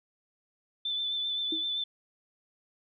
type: tone with vibrato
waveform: sine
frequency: 3520 Hz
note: A7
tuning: in tune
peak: -29 dBFS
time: 0.85-1.84 s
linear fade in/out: 5 ms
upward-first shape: sine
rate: 7.7 Hz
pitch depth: 24 cents each way
type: tone with exponential decay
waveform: sine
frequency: 320.8 Hz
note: E4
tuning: 47 cents flat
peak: -29 dBFS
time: 1.52-1.67 s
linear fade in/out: 5 ms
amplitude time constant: 31 ms
effects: none